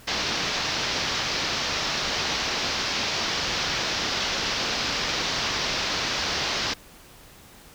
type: low-pass noise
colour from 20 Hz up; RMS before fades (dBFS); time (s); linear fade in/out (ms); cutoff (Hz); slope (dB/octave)
white; -27; 0.07-6.74; 10; 5700; 48
effects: pink hiss -49 dBFS RMS until 7.74 s